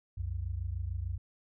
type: tone pair together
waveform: sine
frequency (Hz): 64.5 / 91.22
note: C2 / F#2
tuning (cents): -24 / -24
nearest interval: tritone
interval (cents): 600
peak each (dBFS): -36 / -35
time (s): 0.17-1.18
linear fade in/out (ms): 10
effects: none